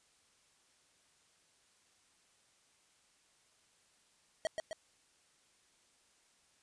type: tone with echo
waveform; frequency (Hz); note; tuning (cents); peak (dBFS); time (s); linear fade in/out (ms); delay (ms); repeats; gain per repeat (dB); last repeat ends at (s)
square; 638; D#5; +43; -32; 4.45-4.47; 0; 130; 2; -4; 4.73
effects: white hiss -70 dBFS RMS until 6.62 s + resampled to 22050 Hz